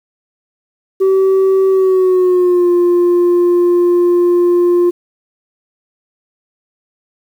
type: tone with pitch glide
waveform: sine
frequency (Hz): 383.1 to 351.3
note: G4 to F4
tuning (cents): -40 to +10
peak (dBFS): -5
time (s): 1-4.91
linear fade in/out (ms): 20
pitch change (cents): -150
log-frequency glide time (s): 1.69-2.7
effects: tanh soft clip ceiling -7 dBFS + 7-bit